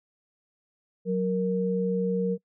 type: tone pair together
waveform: sine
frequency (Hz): 185.01 / 466.2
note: F#3 / A#4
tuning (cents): 0 / 0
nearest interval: octave + major third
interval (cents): 1600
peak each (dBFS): -26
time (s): 1.05-2.38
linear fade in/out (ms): 50
effects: noise-tail reverb RT60 0.1 s tail -25 dB re dry